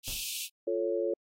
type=high-pass noise; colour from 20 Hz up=pink; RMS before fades=-37 dBFS; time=0.03-0.49 s; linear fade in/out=50 ms; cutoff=2500 Hz; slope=96 dB/octave
type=noise with exponential decay; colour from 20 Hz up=brown; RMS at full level=-38 dBFS; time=0.08-0.34 s; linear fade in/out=0 ms; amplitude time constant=56 ms
type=chord; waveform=sine; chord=F augmented; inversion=none; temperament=equal; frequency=349.2 / 440 / 554.4 Hz; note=F4 / A4 / C#5; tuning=0 / 0 / 0 cents; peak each=-32 dBFS; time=0.67-1.14 s; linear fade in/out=5 ms
effects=AAC 48 kbps